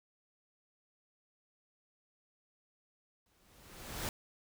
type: noise with exponential growth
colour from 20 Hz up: pink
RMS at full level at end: -36 dBFS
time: 3.26-4.09 s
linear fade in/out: 1 ms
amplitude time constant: 180 ms
effects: none